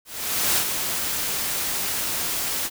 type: noise with ADSR envelope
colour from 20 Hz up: white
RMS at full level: -20 dBFS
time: 0.05-2.7 s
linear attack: 510 ms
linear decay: 81 ms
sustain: -6 dB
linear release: 41 ms
effects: none